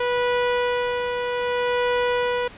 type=tone with tremolo; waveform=sawtooth; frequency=489.8 Hz; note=B4; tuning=14 cents flat; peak=-15 dBFS; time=0-2.48 s; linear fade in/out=5 ms; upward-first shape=sine; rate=0.64 Hz; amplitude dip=40%; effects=pink hiss -43 dBFS RMS until 2.57 s + resampled to 8000 Hz